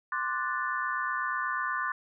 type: chord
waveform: sine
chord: D dominant seventh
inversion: third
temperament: equal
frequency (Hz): 1046.5 / 1174.7 / 1480 / 1760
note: C6 / D6 / F#6 / A6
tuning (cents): 0 / 0 / 0 / 0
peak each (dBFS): -34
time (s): 0.12-1.92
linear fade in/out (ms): 2
effects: none